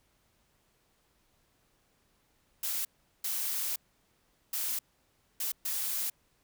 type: noise bursts at uneven times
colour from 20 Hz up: blue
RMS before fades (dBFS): -33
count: 5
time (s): 2.63-2.85 / 3.24-3.76 / 4.53-4.79 / 5.4-5.52 / 5.65-6.1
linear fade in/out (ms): 5
effects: pink hiss -71 dBFS RMS until 6.43 s